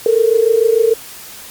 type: tone pair together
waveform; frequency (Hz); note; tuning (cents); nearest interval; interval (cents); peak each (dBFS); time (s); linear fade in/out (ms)
sine; 439.3 / 466; A4 / A#4; -3 / -1; minor second; 102; -12; 0.06-0.94; 2
effects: white hiss -34 dBFS RMS until 1.5 s + Opus 48 kbps